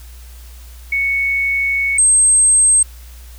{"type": "tone pair in turn", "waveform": "sine", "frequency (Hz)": [2217, 8370], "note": ["C#7", "C9"], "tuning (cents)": [0, 0], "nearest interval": "octave + major seventh", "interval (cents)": 2300, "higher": "second", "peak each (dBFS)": [-14, -8], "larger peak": "second", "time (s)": [[0.92, 1.98], [1.98, 2.83]], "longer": "first", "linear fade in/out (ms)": 5, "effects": ["added 60 Hz sine -34 dBFS peak until 3.38 s", "white hiss -45 dBFS RMS until 3.38 s"]}